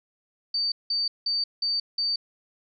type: tone bursts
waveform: sine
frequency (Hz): 4600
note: D8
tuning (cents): -37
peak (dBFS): -23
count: 5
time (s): 0.54-2.16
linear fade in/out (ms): 5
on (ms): 180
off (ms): 180
effects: none